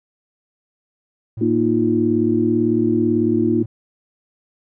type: tone with vibrato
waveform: triangle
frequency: 110 Hz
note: A2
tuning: in tune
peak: -24 dBFS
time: 1.37-3.66 s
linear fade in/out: 5 ms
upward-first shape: sine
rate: 0.93 Hz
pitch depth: 39 cents each way
type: chord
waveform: sine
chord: Bb suspended fourth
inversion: none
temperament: equal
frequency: 233.1 / 311.1 / 349.2 Hz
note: Bb3 / Eb4 / F4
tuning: 0 / 0 / 0 cents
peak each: -19 dBFS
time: 1.41-3.63 s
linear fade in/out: 5 ms
effects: none